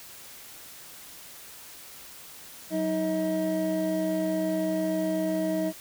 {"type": "tone cluster", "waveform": "triangle", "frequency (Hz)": [186.4, 315.1, 637], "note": ["F#3", "D#4", "D#5"], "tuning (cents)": [13, 22, 41], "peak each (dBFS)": [-30, -26, -27], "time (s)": [2.7, 5.73], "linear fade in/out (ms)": 50, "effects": ["white hiss -46 dBFS RMS until 5.8 s"]}